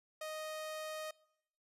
sawtooth tone, 622.3 Hz, D#5, in tune, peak -37 dBFS, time 0.21-1.11 s, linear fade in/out 5 ms, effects noise-tail reverb RT60 0.8 s tail -23 dB re dry + resampled to 32000 Hz

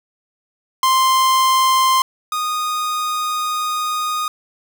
45% pulse tone pair in turn, 1046.5 / 1236.7 Hz, C6 / D#6, 0 / -11 cents, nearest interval minor third, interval 289 cents, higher second, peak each -12 / -19 dBFS, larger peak first, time 0.83-2.02 / 2.32-4.28 s, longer second, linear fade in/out 2 ms, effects none

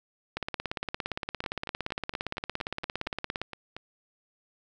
two click trains, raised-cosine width 0.3 ms, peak -15 / -22 dBFS, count 54 / 11, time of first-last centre 0.37-3.416 / 1.44-3.766 s, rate 17.4 / 4.3 Hz, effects none

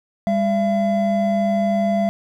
triangle tone pair together, 200.8 / 676 Hz, G3 / E5, +42 / +43 cents, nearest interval octave + major sixth, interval 2101 cents, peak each -17 dBFS, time 0.27-2.09 s, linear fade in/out 0 ms, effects none

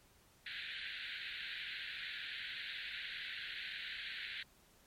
pink band-pass noise, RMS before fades -45 dBFS, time 0.46-4.43 s, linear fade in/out 5 ms, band 1500 to 4200 Hz, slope 96 dB/octave, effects pink hiss -67 dBFS RMS until 4.86 s + MP3 64 kbps

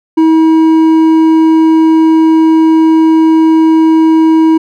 triangle tone with hard clipping, 320.7 Hz, E4, 48 cents flat, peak -5 dBFS, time 0.17-4.58 s, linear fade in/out 10 ms, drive 9 dB, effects none

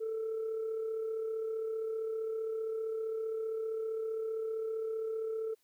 sine tone with amplitude modulation, 443.7 Hz, A4, 14 cents sharp, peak -30 dBFS, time 0-5.55 s, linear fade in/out 20 ms, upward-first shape sine, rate 35.3 Hz, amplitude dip 40%, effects tanh soft clip ceiling -30 dBFS + white hiss -74 dBFS RMS until 5.63 s

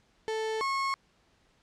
35% pulse tone pair in turn, 440 / 1090 Hz, A4 / C#6, 0 / -29 cents, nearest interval octave + major third, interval 1571 cents, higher second, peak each -28 / -26 dBFS, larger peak second, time 0.28-0.61 / 0.61-0.94 s, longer neither, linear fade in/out 0 ms, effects pink hiss -67 dBFS RMS until 1.62 s + low-pass 6000 Hz 12 dB/octave

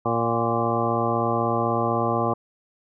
harmonic tone with a mistuned harmonic, 116.1 Hz, A#2, 7 cents flat, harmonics 1 / 2 / 3 / 4 / 5 / 6 / 7 / 9 / 10, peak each -29 / -29 / -29 / -29 / -29 / -29 / -29 / -29 / -29 dBFS, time 0.05-2.34 s, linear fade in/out 10 ms, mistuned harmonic 6, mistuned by +29 cents, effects none

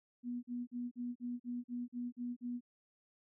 sine tone bursts, 243.3 Hz, B3, 26 cents flat, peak -37 dBFS, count 10, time 0.23-2.608 s, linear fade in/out 50 ms, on 200 ms, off 42 ms, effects none

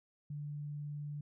sine tone, 146.83 Hz, D3, in tune, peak -39 dBFS, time 0.3-1.21 s, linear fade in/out 5 ms, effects none

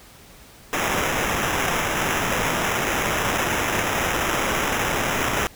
violet noise with sample-and-hold, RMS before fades -23 dBFS, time 0.73-5.47 s, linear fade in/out 0 ms, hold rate 4410 Hz, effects pink hiss -47 dBFS RMS until 5.55 s

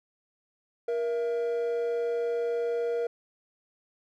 triangle tone pair together, 471.8 / 667.2 Hz, A#4 / E5, +21 / +21 cents, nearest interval tritone, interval 600 cents, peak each -24 / -34 dBFS, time 0.88-3.07 s, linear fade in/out 5 ms, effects tanh soft clip ceiling -19 dBFS

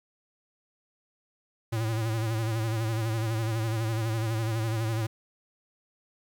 square tone with vibrato, 111.9 Hz, A2, 30 cents sharp, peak -27 dBFS, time 1.72-5.07 s, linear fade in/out 10 ms, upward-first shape sine, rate 12 Hz, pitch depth 61 cents each way, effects 10-bit

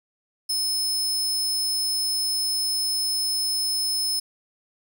sawtooth tone, 5210 Hz, E8, 21 cents flat, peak -20 dBFS, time 0.49-4.2 s, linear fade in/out 10 ms, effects none

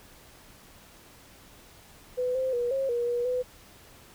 sine tone with pitch steps, 500 / 521 / 482.4 / 539 / 477.6 / 481.3 / 501 Hz, B4 / C5 / B4 / C#5 / A#4 / B4 / B4, +21 / -7 / -41 / -49 / +42 / -45 / +25 cents, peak -25 dBFS, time 2.17-3.43 s, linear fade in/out 20 ms, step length 180 ms, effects pink hiss -53 dBFS RMS until 4.14 s

